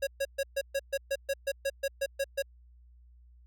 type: tone bursts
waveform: square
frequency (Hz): 550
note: C#5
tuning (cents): -14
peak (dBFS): -28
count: 14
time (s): 0.02-2.424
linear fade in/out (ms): 10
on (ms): 51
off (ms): 130
effects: added 60 Hz sine -54 dBFS peak until 3.46 s